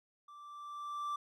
triangle tone with level ramp, 1172 Hz, D6, 4 cents flat, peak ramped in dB -50 to -32 dBFS, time 0.28-1.16 s, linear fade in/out 5 ms, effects none

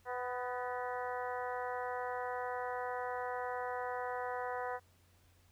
harmonic tone with a mistuned harmonic, 248.9 Hz, B3, 14 cents sharp, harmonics 2 / 3 / 4 / 5 / 6 / 7 / 8, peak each -41 / -41 / -43 / -48 / -47 / -50 / -51 dBFS, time 0.05-4.8 s, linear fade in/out 50 ms, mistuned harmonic 8, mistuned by -52 cents, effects added 89 Hz sine -66 dBFS peak until 5.51 s + pink hiss -70 dBFS RMS until 5.51 s

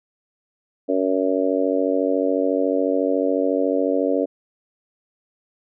harmonic tone, 94 Hz, F#2, 28 cents sharp, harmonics 3 / 4 / 5 / 6 / 7, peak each -22 / -27 / -23 / -23 / -28 dBFS, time 0.88-4.26 s, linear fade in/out 20 ms, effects none

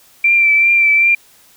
sine tone with vibrato, 2349 Hz, D7, in tune, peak -8 dBFS, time 0.24-1.15 s, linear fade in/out 5 ms, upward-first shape triangle, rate 2.6 Hz, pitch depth 32 cents each way, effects white hiss -48 dBFS RMS until 1.56 s

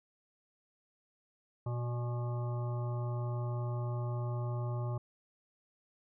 harmonic tone with a mistuned harmonic, 120.4 Hz, B2, 44 cents flat, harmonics 1 / 3 / 5 / 7 / 9 / 10, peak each -33 / -46 / -46 / -49 / -50 / -54 dBFS, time 1.66-4.98 s, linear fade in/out 5 ms, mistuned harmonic 3, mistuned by +26 cents, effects none

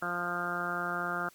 harmonic tone, 175.3 Hz, F3, 7 cents sharp, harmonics 1 / 2 / 3 / 4 / 5 / 6 / 7 / 8 / 9, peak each -42 / -42 / -44 / -39 / -45 / -45 / -37 / -35 / -41 dBFS, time 0.02-1.29 s, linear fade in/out 5 ms, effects white hiss -60 dBFS RMS until 1.34 s + Opus 48 kbps

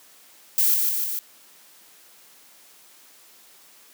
violet noise with echo, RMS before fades -19 dBFS, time 0.58-0.74 s, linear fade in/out 0 ms, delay 150 ms, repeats 3, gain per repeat -3 dB, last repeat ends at 1.19 s, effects white hiss -52 dBFS RMS until 3.93 s + high-pass 200 Hz 12 dB/octave

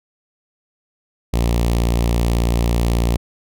sawtooth tone with notch filter, 58.27 Hz, A#1, in tune, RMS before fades -17 dBFS, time 1.33-3.17 s, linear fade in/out 10 ms, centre 1500 Hz, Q 1.4, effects none

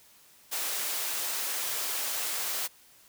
white high-pass noise, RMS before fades -32 dBFS, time 0.51-2.68 s, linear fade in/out 20 ms, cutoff 440 Hz, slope 12 dB/octave, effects white hiss -58 dBFS RMS until 3.08 s

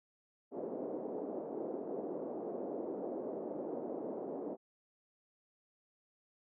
pink band-pass noise, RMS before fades -41 dBFS, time 0.51-4.57 s, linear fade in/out 50 ms, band 280 to 600 Hz, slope 24 dB/octave, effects none

